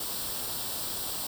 white noise with comb filter, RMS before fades -34 dBFS, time 0-1.27 s, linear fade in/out 5 ms, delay 0.23 ms, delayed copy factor +0.65, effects none

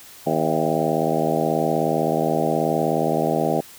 harmonic tone with a mistuned harmonic, 79 Hz, D#2, 27 cents sharp, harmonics 2 / 3 / 4 / 5 / 6 / 7 / 8 / 9 / 10, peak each -27 / -27 / -27 / -27 / -27 / -27 / -27 / -27 / -27 dBFS, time 0.26-3.61 s, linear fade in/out 10 ms, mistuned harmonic 9, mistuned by -56 cents, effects white hiss -44 dBFS RMS until 3.78 s

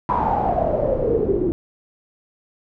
pink noise with low-pass filter sweep, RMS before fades -20 dBFS, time 0.09-1.52 s, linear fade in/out 0 ms, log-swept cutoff 1000 to 340 Hz, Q 9.9, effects none

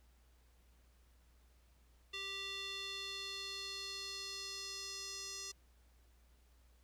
square tone with band-pass filter sweep, 392 Hz, G4, in tune, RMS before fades -45 dBFS, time 2.13-5.52 s, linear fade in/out 10 ms, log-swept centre 3300 to 5700 Hz, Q 3.2, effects added 60 Hz sine -65 dBFS peak until 6.83 s + pink hiss -74 dBFS RMS until 6.83 s

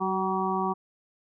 harmonic tone with a mistuned harmonic, 190.1 Hz, F#3, 47 cents sharp, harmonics 1 / 2 / 4 / 5 / 6, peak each -31 / -31 / -31 / -31 / -31 dBFS, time 0-0.74 s, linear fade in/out 20 ms, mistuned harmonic 2, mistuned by -22 cents, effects none

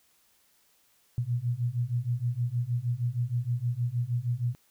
sine beating tone pair, 117.8 / 124.2 Hz, A#2 / B2, +19 / +10 cents, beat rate 6.4 Hz, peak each -30 / -29 dBFS, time 1.18-4.55 s, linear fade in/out 0 ms, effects white hiss -66 dBFS RMS until 4.7 s

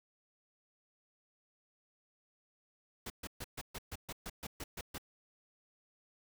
pink noise bursts, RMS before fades -43 dBFS, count 12, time 3.06-4.982 s, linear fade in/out 5 ms, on 41 ms, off 130 ms, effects none

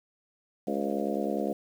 harmonic tone with a mistuned harmonic, 69.9 Hz, C#2, 15 cents sharp, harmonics 3 / 4 / 5 / 6 / 7 / 8 / 9 / 10, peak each -33 / -34 / -35 / -36 / -36 / -37 / -38 / -38 dBFS, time 0.67-1.53 s, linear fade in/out 5 ms, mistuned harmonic 8, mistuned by -39 cents, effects 9-bit

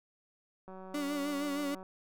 click train, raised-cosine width 1 ms, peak -35 dBFS, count 217, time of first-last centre 0.68-1.829 s, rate 188 Hz
35% pulse tone with vibrato, 287 Hz, D4, 40 cents flat, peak -31 dBFS, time 0.94-1.75 s, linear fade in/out 5 ms, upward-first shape sine, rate 6.4 Hz, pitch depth 46 cents each way
effects none

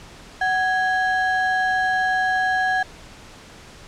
triangle ring-modulated tone, 1204 Hz, D6, 43 cents sharp, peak -13 dBFS, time 0.41-2.83 s, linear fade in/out 5 ms, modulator 456 Hz, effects pink hiss -43 dBFS RMS until 3.87 s + low-pass 7000 Hz 12 dB/octave

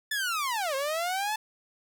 sawtooth linear two-way sweep, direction down then up, 1762 to 527 to 879 Hz, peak -24 dBFS, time 0.11-1.36 s, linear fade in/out 5 ms, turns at 0.75 s, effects none

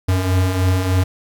square beating tone pair, 90 / 93.3 Hz, F#2 / F#2, -47 / +15 cents, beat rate 3.3 Hz, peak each -23 / -16 dBFS, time 0.08-1.04 s, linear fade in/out 10 ms, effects 9-bit

